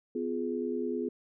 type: chord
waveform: sine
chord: F diminished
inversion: second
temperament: just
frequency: 251.4 / 349.2 / 419.1 Hz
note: Cb4 / F4 / Ab4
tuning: +31 / 0 / +16 cents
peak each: -34 / -35 / -34 dBFS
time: 0.15-1.09 s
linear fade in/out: 5 ms
effects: none